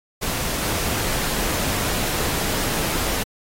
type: noise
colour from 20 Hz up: pink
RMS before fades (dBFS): -24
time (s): 0.21-3.24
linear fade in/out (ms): 20
effects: AAC 48 kbps